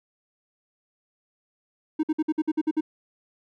triangle tone bursts, 311.1 Hz, D#4, in tune, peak -18 dBFS, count 9, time 1.99-2.809 s, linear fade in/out 10 ms, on 43 ms, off 54 ms, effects none

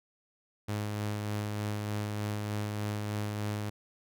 sawtooth tone with tremolo, 104.7 Hz, G#2, 15 cents sharp, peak -27 dBFS, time 0.68-3.7 s, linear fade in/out 10 ms, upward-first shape sine, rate 3.3 Hz, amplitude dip 25%, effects none

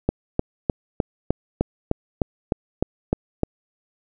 click train, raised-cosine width 2 ms, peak -5 dBFS, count 12, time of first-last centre 0.09-3.433 s, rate 3.29 Hz, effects none

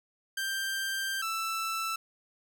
sawtooth tone pair in turn, 1577 / 1325.8 Hz, G6 / E6, +10 / +10 cents, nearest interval minor third, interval 300 cents, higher first, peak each -27 / -27 dBFS, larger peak neither, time 0.37-1.22 / 1.22-1.96 s, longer first, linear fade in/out 5 ms, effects none

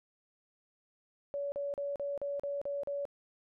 sine tone bursts, 567 Hz, C#5, 39 cents sharp, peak -33 dBFS, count 8, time 1.34-3.053 s, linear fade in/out 0 ms, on 180 ms, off 39 ms, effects none

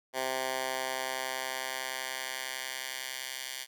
10% pulse tone with high-pass filter sweep, 130.81 Hz, C3, in tune, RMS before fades -36 dBFS, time 0.13-3.67 s, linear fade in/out 50 ms, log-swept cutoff 590 to 2700 Hz, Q 0.8, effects none

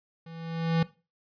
square tone with level ramp, 164.81 Hz, E3, in tune, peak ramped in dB -44 to -21 dBFS, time 0.26-0.83 s, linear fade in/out 5 ms, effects noise-tail reverb RT60 0.3 s tail -18 dB re dry + resampled to 11025 Hz

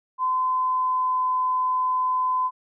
sine tone with pitch glide, 1024 to 1017.5 Hz, C6 to C6, -38 to -49 cents, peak -20 dBFS, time 0.18-2.51 s, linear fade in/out 50 ms, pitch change -11 cents, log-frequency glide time 0.44-1.27 s, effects none

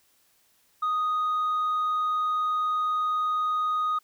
sine tone, 1244 Hz, D#6, 1 cent flat, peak -21 dBFS, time 0.82-3.99 s, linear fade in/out 10 ms, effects tanh soft clip ceiling -22 dBFS + white hiss -65 dBFS RMS until 4.03 s

